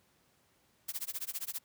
blue noise with tremolo, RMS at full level -36 dBFS, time 0.88-1.59 s, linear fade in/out 10 ms, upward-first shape sine, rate 15 Hz, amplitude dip 100%, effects pink hiss -70 dBFS RMS until 1.64 s + high-pass 80 Hz 12 dB/octave

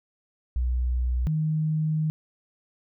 sine tone pair in turn, 61.8 / 155.73 Hz, B1 / D#3, +2 / +2 cents, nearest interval octave + major third, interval 1600 cents, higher second, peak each -22 / -22 dBFS, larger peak neither, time 0.56-1.27 / 1.27-2.1 s, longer second, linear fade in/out 0 ms, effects none

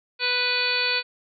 harmonic tone, 494.5 Hz, B4, 2 cents sharp, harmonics 1 / 2 / 3 / 4 / 5 / 6 / 7 / 8 / 9, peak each -33 / -35 / -29 / -34 / -25 / -36 / -32 / -31 / -27 dBFS, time 0.19-1.03 s, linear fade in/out 50 ms, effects none

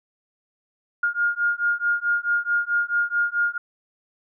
sine beating tone pair, 1416 / 1420.6 Hz, F6 / F6, +23 / +29 cents, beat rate 4.6 Hz, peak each -23 dBFS, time 1.03-3.58 s, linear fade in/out 5 ms, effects none

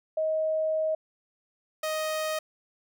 sine / sawtooth tone pair in turn, 630 / 624.6 Hz, D#5 / D#5, +21 / +7 cents, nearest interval unison, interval 14 cents, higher first, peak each -24 / -24 dBFS, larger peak neither, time 0.17-0.95 / 1.83-2.39 s, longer first, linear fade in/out 5 ms, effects none

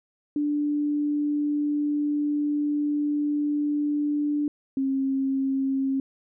sine tone pair in turn, 294 / 269.2 Hz, D4 / C4, +2 / +49 cents, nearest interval major second, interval 153 cents, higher first, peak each -22 dBFS, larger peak neither, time 0.36-4.48 / 4.77-6 s, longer first, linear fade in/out 2 ms, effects none

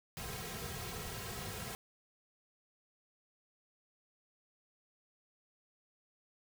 pink noise with comb filter, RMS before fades -43 dBFS, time 0.17-1.75 s, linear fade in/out 0 ms, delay 3.4 ms, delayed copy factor -1, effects none

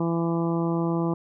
harmonic tone, 167.6 Hz, E3, 29 cents sharp, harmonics 1 / 2 / 3 / 4 / 5 / 6 / 7, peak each -25 / -26 / -34 / -36 / -37 / -36 / -39 dBFS, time 0-1.14 s, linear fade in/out 5 ms, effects none

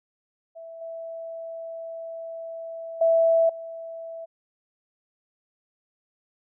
sine tone with level steps, 659.3 Hz, E5, in tune, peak -38 / -33 / -16 / -34 dBFS, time 0.55-4.26 s, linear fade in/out 20 ms, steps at 0.81 / 3.01 / 3.49 s, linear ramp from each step 5 ms, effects none

